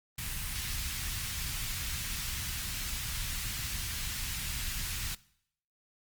pink band-stop noise, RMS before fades -36 dBFS, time 0.18-5.15 s, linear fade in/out 5 ms, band 110 to 2000 Hz, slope 12 dB/octave, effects noise-tail reverb RT60 0.7 s tail -21 dB re dry + Opus 32 kbps

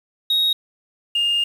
sine tone pair in turn, 3770 / 2824 Hz, A#7 / F7, +19 / +19 cents, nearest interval perfect fourth, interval 500 cents, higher first, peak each -13 / -15 dBFS, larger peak first, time 0.3-0.53 / 1.15-1.44 s, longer second, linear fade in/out 5 ms, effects tanh soft clip ceiling -14 dBFS + 7-bit

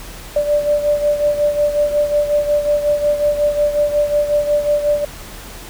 sine beating tone pair, 587 / 592.5 Hz, D5 / D5, -1 / +15 cents, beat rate 5.5 Hz, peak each -14 / -20 dBFS, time 0.36-5.05 s, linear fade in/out 5 ms, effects added 41 Hz sine -35 dBFS peak until 5.69 s + pink hiss -35 dBFS RMS until 5.69 s

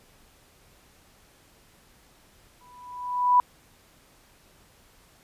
sine tone with exponential growth, 987.8 Hz, B5, in tune, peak -13 dBFS, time 2.61-3.4 s, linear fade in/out 1 ms, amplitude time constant 170 ms, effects pink hiss -58 dBFS RMS until 5.23 s + resampled to 32000 Hz

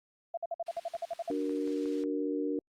sine tone bursts, 676 Hz, E5, 43 cents sharp, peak -31 dBFS, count 12, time 0.34-1.308 s, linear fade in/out 5 ms, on 33 ms, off 52 ms
blue noise with tremolo, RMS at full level -43 dBFS, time 0.66-2.04 s, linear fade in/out 10 ms, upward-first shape sine, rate 19 Hz, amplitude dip 25%
click train, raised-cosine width 0.5 ms, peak -36 dBFS, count 8, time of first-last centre 0.77-2.038 s, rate 5.52 Hz
sine chord, D augmented, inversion none, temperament equal, 293.7 / 370 / 466.2 Hz, D4 / F#4 / A#4, 0 / 0 / 0 cents, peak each -32 / -37 / -35 dBFS, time 1.3-2.59 s, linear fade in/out 2 ms
effects low-pass 4000 Hz 12 dB/octave + Opus 48 kbps

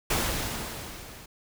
pink noise with level ramp, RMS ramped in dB -25 to -47 dBFS, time 0.1-1.26 s, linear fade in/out 5 ms, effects none

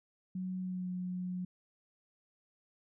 sine tone with pitch glide, 185 to 181.51 Hz, F#3 to F#3, 0 to -33 cents, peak -35 dBFS, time 0.35-1.45 s, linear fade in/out 5 ms, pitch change -33 cents, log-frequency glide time 0.6-0.89 s, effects none

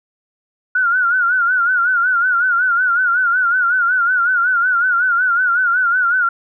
sine tone with vibrato, 1445 Hz, F#6, 41 cents flat, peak -12 dBFS, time 0.75-6.29 s, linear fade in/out 5 ms, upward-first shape sine, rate 5.4 Hz, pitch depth 92 cents each way, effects none

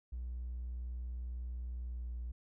triangle tone with pitch glide, 61 to 59.88 Hz, B1 to A#1, -21 to +47 cents, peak -35 dBFS, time 0.12-2.32 s, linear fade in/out 10 ms, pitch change -32 cents, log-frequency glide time 1.82-2.11 s, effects tanh soft clip ceiling -35 dBFS

